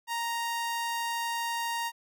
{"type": "tone", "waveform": "sawtooth", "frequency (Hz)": 932.3, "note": "A#5", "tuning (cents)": 0, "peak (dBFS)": -26, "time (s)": [0.07, 1.92], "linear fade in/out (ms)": 50, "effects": []}